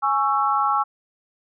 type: chord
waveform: sine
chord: C# minor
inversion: second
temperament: just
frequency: 831.5 / 1108.7 / 1330.5 Hz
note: G#5 / C#6 / E6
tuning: +2 / 0 / +16 cents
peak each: -22 dBFS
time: 0.02-0.84 s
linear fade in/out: 20 ms
effects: none